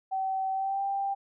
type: tone with pitch glide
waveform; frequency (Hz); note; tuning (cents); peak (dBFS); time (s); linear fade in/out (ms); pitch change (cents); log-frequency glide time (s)
sine; 766 to 789.8; G5 to G5; -40 to +13; -27; 0.11-1.15; 20; +53; 0.52-0.83
effects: none